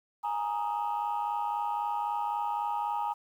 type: chord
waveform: sine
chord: Ab suspended second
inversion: none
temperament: just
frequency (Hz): 830.6 / 934.4 / 1245.9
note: Ab5 / Bb5 / Eb6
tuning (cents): 0 / +4 / +2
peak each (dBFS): -31 / -31 / -37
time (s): 0.23-3.14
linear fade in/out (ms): 20
effects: tanh soft clip ceiling -23 dBFS + 10-bit